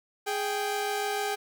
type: tone pair together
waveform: sawtooth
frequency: 415.3 / 784 Hz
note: G#4 / G5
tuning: 0 / 0 cents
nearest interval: major seventh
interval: 1100 cents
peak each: -27 dBFS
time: 0.26-1.36 s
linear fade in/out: 20 ms
effects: none